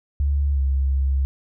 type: tone with pitch glide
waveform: sine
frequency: 70.8 to 67.68 Hz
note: C#2 to C#2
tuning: +37 to -41 cents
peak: -17 dBFS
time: 0.2-1.25 s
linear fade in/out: 0 ms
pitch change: -78 cents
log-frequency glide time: 0.53-0.59 s
effects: none